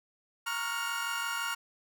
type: chord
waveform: 30% pulse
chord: Gb major seventh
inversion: first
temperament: equal with one note detuned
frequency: 932.3 / 1108.7 / 1396.9 / 1442.8 Hz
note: Bb5 / Db6 / F6 / Gb6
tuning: 0 / 0 / 0 / -44 cents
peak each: -37 / -37 / -32 / -36 dBFS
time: 0.46-1.55 s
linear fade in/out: 10 ms
effects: none